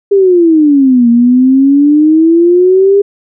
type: exponential two-way sweep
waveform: sine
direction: down then up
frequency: 406.2 to 233 to 406.2 Hz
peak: -3 dBFS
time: 0.11-3.02 s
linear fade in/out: 10 ms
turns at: 1.09 s
effects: none